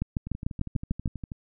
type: two click trains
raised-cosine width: 5 ms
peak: -14 / -23 dBFS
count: 8 / 14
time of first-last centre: 0.02-1.059 / 0.27-1.318 s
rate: 6.74 / 12.4 Hz
effects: none